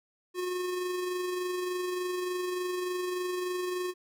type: tone with amplitude modulation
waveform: square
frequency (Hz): 362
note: F#4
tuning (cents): -38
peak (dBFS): -30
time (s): 0.34-3.94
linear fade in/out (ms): 50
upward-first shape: sine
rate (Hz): 23.4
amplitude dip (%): 30
effects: none